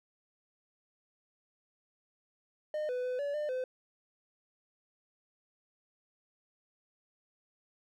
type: tone with pitch steps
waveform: triangle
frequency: 609 / 498.9 / 503 / 572 / 599 / 511 Hz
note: D#5 / B4 / B4 / D5 / D5 / C5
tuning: -37 / +17 / +32 / -46 / +34 / -41 cents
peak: -30 dBFS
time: 2.74-3.64 s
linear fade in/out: 2 ms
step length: 150 ms
effects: none